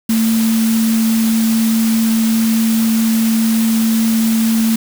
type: tone in noise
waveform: sine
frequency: 224.4 Hz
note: A3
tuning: 34 cents sharp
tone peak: -11 dBFS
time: 0.09-4.76 s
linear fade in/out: 5 ms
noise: white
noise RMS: -24 dBFS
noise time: 0.09-4.76 s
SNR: +10 dB
effects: none